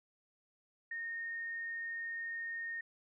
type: tone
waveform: sine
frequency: 1843 Hz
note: A#6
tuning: 20 cents flat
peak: -38 dBFS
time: 0.91-2.81 s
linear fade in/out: 5 ms
effects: none